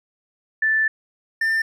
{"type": "tone pair in turn", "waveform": ["sine", "triangle"], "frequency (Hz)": [1760, 1792.8], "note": ["A6", "A6"], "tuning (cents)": [0, 32], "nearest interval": "unison", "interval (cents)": 32, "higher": "second", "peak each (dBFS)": -16, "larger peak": "neither", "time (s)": [[0.62, 0.88], [1.41, 1.62]], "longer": "first", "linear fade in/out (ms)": 5, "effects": []}